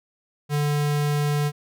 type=tone; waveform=square; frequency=146.83 Hz; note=D3; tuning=in tune; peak=-21 dBFS; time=0.49-1.52 s; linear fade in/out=50 ms; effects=none